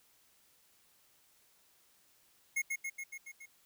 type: tone with echo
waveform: square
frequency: 2162 Hz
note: C#7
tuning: 44 cents flat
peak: -31 dBFS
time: 2.56-2.62 s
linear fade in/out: 10 ms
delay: 140 ms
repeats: 6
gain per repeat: -3 dB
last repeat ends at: 3.46 s
effects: white hiss -68 dBFS RMS until 3.65 s